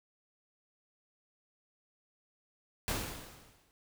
pink noise with exponential decay, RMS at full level -32 dBFS, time 2.88-3.71 s, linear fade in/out 0 ms, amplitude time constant 180 ms, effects none

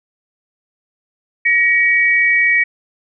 sine tone pair together, 1900 / 2268 Hz, A#6 / C#7, +33 / +39 cents, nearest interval minor third, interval 306 cents, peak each -13 dBFS, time 1.45-2.64 s, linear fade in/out 10 ms, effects none

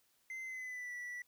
triangle tone with pitch glide, 2069 to 1957.4 Hz, C7 to B6, -20 to -16 cents, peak -40 dBFS, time 0.3-1.22 s, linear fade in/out 2 ms, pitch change -96 cents, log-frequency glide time 0.43-0.93 s, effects white hiss -74 dBFS RMS until 1.27 s

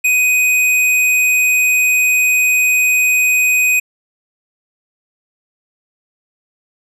square tone, 2500 Hz, D#7, 8 cents sharp, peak -11 dBFS, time 0.04-3.8 s, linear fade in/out 10 ms, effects resampled to 32000 Hz

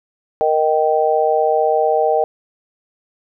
sine chord, Eb major, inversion second, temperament just, 466.7 / 622.3 / 777.8 Hz, Bb4 / Eb5 / G5, +2 / 0 / -14 cents, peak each -17 dBFS, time 0.41-2.24 s, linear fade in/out 0 ms, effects none

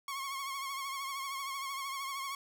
sawtooth tone with vibrato, 1093 Hz, C#6, 25 cents flat, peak -33 dBFS, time 0.08-2.35 s, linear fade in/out 2 ms, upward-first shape triangle, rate 13 Hz, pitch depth 63 cents each way, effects none

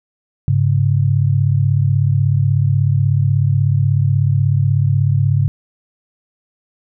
sine tone pair together, 102.22 / 138.59 Hz, G#2 / C#3, -27 / 0 cents, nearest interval perfect fourth, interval 527 cents, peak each -14 dBFS, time 0.48-5.48 s, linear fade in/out 0 ms, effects none

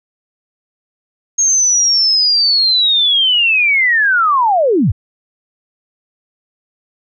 sine linear sweep, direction down, 6520 to 66.2 Hz, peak -9 dBFS, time 1.38-4.92 s, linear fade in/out 10 ms, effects none

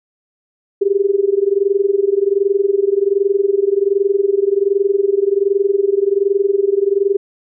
sine tone with amplitude modulation, 397.7 Hz, G4, 25 cents sharp, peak -8 dBFS, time 0.81-7.17 s, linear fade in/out 10 ms, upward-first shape sine, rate 21.3 Hz, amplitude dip 90%, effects none

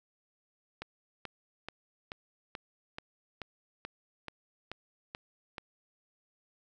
click train, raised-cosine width 0.3 ms, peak -23 dBFS, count 12, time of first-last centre 0.82-5.582 s, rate 2.31 Hz, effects none

